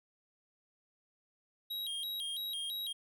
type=tone with vibrato; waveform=square; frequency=3520 Hz; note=A7; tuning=in tune; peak=-37 dBFS; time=1.7-2.93 s; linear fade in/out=10 ms; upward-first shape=square; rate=3 Hz; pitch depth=150 cents each way; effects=none